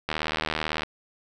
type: click train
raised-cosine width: 0.3 ms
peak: -10 dBFS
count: 59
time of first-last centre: 0.09-0.834 s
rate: 78 Hz
effects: none